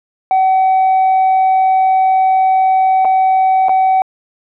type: tone with dropouts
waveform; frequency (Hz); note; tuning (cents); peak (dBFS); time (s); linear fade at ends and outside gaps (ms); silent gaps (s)
sine; 758; F#5; +42; -6; 0.31-4.02; 1; 3.048-3.052 / 3.685-3.693
effects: tanh soft clip ceiling -7 dBFS